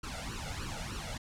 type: noise with flanger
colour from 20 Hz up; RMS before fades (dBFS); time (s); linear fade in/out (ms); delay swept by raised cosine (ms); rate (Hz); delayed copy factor
pink; -39; 0.03-1.18; 10; 0.69 to 1.45; 3.3; +0.95
effects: low-pass 8000 Hz 12 dB/octave

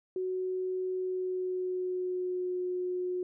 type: tone with pitch glide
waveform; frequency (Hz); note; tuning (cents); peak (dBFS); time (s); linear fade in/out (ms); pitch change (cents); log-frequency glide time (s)
sine; 370.8 to 362.5; F#4 to F#4; +4 to -35; -30; 0.16-3.23; 2; -39; 0.94-2.6
effects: none

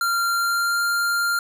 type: tone with pitch glide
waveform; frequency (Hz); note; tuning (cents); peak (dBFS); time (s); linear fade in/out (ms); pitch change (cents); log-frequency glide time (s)
square; 1383 to 1395; F6 to F6; -17 to -2; -20; 0.01-1.39; 2; +15; 0.34-0.83
effects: none

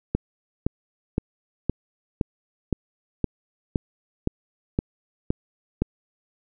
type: click train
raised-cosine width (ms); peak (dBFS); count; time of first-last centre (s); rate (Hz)
3; -8; 12; 0.15-5.82; 1.94
effects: none

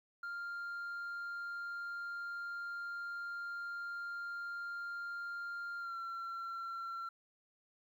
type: tone with pitch glide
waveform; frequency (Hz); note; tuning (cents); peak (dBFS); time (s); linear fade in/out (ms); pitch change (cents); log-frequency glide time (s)
sine; 1396.9 to 1360.3; F6 to F6; 0 to -46; -37; 0.23-7.09; 5; -46; 5.79-5.97
effects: tanh soft clip ceiling -39 dBFS + 12-bit

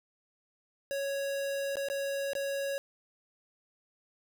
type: tone with dropouts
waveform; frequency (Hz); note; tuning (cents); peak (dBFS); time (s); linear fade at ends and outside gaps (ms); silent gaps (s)
square; 554.4; C#5; 0; -32; 0.91-2.78; 0; 1.756-1.769 / 1.886-1.9 / 2.333-2.352
effects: none

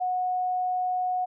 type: tone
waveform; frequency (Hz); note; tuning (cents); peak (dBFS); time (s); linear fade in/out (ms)
sine; 732; F#5; -19; -24; 0-1.26; 20
effects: none

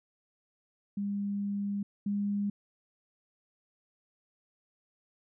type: tone pair in turn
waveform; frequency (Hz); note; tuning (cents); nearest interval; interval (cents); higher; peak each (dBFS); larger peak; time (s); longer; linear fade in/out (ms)
sine; 201.6 / 203; G3 / G#3; +49 / -39; unison; 12; second; -30 / -28; second; 0.97-1.83 / 2.06-2.5; first; 5
effects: none

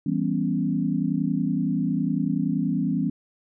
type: chord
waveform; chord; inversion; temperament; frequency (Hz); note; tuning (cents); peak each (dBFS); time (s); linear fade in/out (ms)
sine; C# half-diminished seventh; first; equal; 164.81 / 196 / 246.9 / 277.2; E3 / G3 / B3 / C#4; 0 / 0 / 0 / 0; -27; 0.06-3.1; 5
effects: none

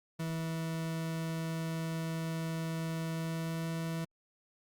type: tone with pitch glide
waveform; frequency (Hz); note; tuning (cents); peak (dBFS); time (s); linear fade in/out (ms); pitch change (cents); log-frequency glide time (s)
40% pulse; 162.8 to 163.93; E3 to E3; -21 to -9; -33; 0.19-4.05; 10; +12; 3.13-3.65
effects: Opus 48 kbps

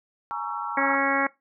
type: chord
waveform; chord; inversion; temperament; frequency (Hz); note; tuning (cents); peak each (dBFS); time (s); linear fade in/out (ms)
sine; A# half-diminished seventh; third; just; 839.1 / 932.3 / 1118.8 / 1342.6; G#5 / A#5 / C#6 / E6; +18 / 0 / +16 / +31; -35 / -33 / -34 / -33; 0.31-0.95; 0
type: harmonic tone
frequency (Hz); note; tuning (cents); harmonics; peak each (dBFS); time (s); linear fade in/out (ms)
275.1; C#4; -13; 1 / 2 / 3 / 4 / 5 / 6 / 7 / 8; -29 / -29 / -29 / -29 / -29 / -29 / -29 / -29; 0.77-1.27; 5
effects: noise-tail reverb RT60 0.2 s tail -21 dB re dry

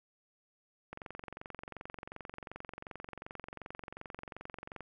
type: click train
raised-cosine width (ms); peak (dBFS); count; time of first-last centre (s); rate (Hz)
0.5; -28; 89; 0.93-4.807; 22.7
effects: none

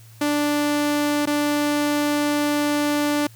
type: tone with dropouts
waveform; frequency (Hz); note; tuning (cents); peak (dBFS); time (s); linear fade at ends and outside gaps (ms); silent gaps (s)
sawtooth; 293.5; D4; -1; -15; 0.21-3.27; 5; 1.257-1.271
effects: added 112 Hz sine -44 dBFS peak until 3.35 s + white hiss -52 dBFS RMS until 3.35 s

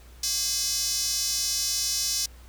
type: tone with high-pass filter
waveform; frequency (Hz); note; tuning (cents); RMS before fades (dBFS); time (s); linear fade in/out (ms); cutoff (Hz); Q
square; 231.6; A#3; -11; -27; 0.23-2.26; 5; 5400; 2.9
effects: added 60 Hz sine -46 dBFS peak until 2.48 s + pink hiss -55 dBFS RMS until 2.48 s

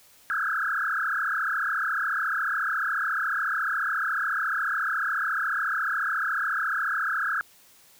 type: tone with frequency modulation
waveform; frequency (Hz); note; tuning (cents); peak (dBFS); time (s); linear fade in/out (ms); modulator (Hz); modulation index
sine; 1480; F#6; 0; -24; 0.3-7.41; 0; 34.1; 5.7
effects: white hiss -56 dBFS RMS until 7.99 s

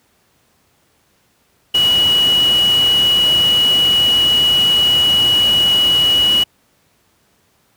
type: tone in noise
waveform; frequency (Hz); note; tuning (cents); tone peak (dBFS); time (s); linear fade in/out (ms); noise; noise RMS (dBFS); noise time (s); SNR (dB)
sine; 2923; F#7; -22; -10; 1.74-6.44; 10; pink; -25; 1.74-6.44; +12
effects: pink hiss -58 dBFS RMS until 7.76 s + high-pass 80 Hz 12 dB/octave

